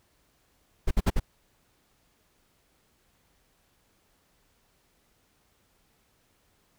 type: noise bursts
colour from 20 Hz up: brown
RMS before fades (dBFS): -21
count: 4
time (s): 0.87-1.199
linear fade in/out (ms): 10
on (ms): 41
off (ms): 55
effects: pink hiss -68 dBFS RMS until 6.78 s